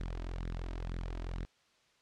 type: tone with flanger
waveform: sawtooth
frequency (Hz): 43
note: F1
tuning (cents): -26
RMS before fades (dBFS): -39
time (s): 0-1.45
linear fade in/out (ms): 0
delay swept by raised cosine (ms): 0.51 to 3.21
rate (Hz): 2.1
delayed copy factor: +0.6
effects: white hiss -69 dBFS RMS until 2.01 s + low-pass 5000 Hz 12 dB/octave